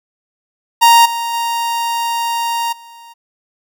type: tone with level steps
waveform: 45% pulse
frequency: 932.3 Hz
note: A#5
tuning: in tune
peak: -5 / -18 / -16 / -36 dBFS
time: 0.81-3.14 s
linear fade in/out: 20 ms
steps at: 1.05 / 1.33 / 2.72 s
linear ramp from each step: 10 ms
effects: none